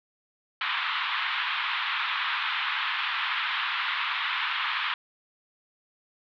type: band-pass noise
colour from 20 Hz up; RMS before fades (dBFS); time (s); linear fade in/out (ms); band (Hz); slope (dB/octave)
pink; -29; 0.61-4.94; 2; 980 to 3700; 48
effects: none